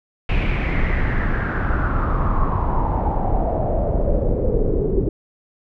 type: noise with low-pass filter sweep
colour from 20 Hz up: brown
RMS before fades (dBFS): -19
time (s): 0.29-5.09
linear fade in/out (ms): 2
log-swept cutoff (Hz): 2600 to 380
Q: 5.4
effects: none